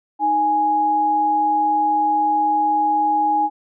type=tone pair together; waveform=sine; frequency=311.1 / 830.6 Hz; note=D#4 / G#5; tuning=0 / 0 cents; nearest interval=octave + perfect fourth; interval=1700 cents; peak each=-26 / -15 dBFS; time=0.19-3.5 s; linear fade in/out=50 ms; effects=none